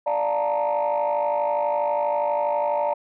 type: chord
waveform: sine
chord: Bb major seventh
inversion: first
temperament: equal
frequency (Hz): 587.3 / 698.5 / 880 / 932.3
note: D5 / F5 / A5 / Bb5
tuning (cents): 0 / 0 / 0 / 0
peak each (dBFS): -22 / -28 / -26 / -25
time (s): 0.06-2.94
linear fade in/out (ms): 10
effects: tanh soft clip ceiling -15 dBFS